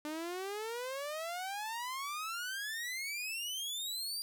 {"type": "exponential sweep", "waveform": "sawtooth", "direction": "up", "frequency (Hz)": [297, 4807], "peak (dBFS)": -34, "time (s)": [0.05, 4.22], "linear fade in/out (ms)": 0, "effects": []}